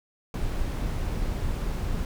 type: noise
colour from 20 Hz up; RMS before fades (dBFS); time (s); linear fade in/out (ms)
brown; -28; 0.34-2.05; 2
effects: none